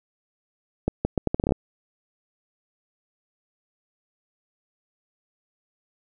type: accelerating click train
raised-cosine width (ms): 2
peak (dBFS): -8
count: 11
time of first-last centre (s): 0.88-1.522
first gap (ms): 170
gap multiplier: 0.75
effects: none